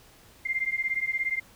sine beating tone pair, 2093 / 2110 Hz, C7 / C7, 0 / +14 cents, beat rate 17 Hz, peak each -29 dBFS, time 0.45-1.4 s, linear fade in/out 10 ms, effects pink hiss -55 dBFS RMS until 1.55 s

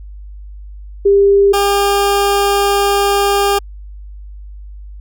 sine / 20% pulse tone pair in turn, 399.1 / 401.9 Hz, G4 / G4, +31 / +43 cents, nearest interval unison, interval 12 cents, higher second, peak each -6 / -6 dBFS, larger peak neither, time 1.05-1.53 / 1.53-3.59 s, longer second, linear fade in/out 10 ms, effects added 50 Hz sine -29 dBFS peak until 5 s

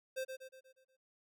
square tone with echo, 523.3 Hz, C5, in tune, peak -37 dBFS, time 0.16-0.25 s, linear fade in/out 20 ms, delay 120 ms, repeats 6, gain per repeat -6 dB, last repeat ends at 0.97 s, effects none

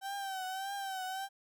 35% pulse tone with vibrato, 772 Hz, G5, 27 cents flat, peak -35 dBFS, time 0.01-1.29 s, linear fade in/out 50 ms, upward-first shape triangle, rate 1.7 Hz, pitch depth 72 cents each way, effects none

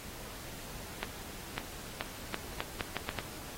accelerating click train, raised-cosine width 0.3 ms, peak -16 dBFS, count 9, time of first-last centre 1.03-3.187 s, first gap 550 ms, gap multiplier 0.78, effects pink hiss -46 dBFS RMS until 3.57 s + AAC 48 kbps

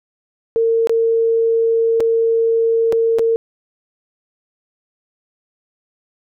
sine tone with dropouts, 455.9 Hz, A#4, 39 cents flat, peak -12 dBFS, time 0.56-3.36 s, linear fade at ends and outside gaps 0 ms, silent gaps 0.872-0.895 / 2.001-2.005 / 2.924-2.929 / 3.186-3.193 s, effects none

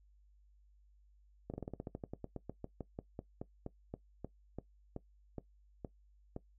slowing click train, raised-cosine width 2 ms, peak -28 dBFS, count 27, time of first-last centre 1.5-6.364 s, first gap 38 ms, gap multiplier 1.11, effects noise-tail reverb RT60 0.1 s tail -17 dB re dry + added 50 Hz sine -63 dBFS peak until 6.58 s

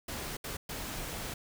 pink noise bursts at uneven times, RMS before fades -39 dBFS, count 3, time 0.08-0.37 / 0.44-0.57 / 0.69-1.34 s, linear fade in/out 5 ms, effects none

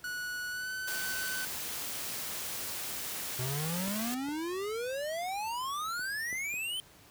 45% pulse tone with pitch glide, 1470 to 1514.8 Hz, F#6 to F#6, -12 to +40 cents, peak -35 dBFS, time 0.04-1.45 s, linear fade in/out 2 ms, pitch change +52 cents, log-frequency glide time 0.5-0.74 s
white noise, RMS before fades -38 dBFS, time 0.87-4.15 s, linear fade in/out 10 ms
square exponential sweep, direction up, 123.47 to 3136 Hz, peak -34 dBFS, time 3.39-6.8 s, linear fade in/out 0 ms
clicks, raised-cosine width 2 ms, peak -30 / -35 / -40 / -33 / -38 dBFS, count 5, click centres 3.88 / 4.286 / 5.994 / 6.328 / 6.54 s
effects pink hiss -57 dBFS RMS until 7.1 s + high-pass 60 Hz 12 dB/octave

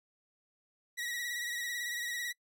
sawtooth tone with vibrato, 1923 Hz, B6, 47 cents flat, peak -32 dBFS, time 0.97-2.33 s, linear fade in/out 20 ms, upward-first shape sine, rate 18 Hz, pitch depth 44 cents each way, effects noise-tail reverb RT60 0.1 s tail -24 dB re dry

